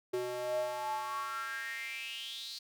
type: tone with high-pass filter sweep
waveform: square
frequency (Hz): 123.47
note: B2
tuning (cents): 0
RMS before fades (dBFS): -38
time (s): 0.13-2.59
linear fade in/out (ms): 10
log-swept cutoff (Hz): 400 to 4400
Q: 7.5
effects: none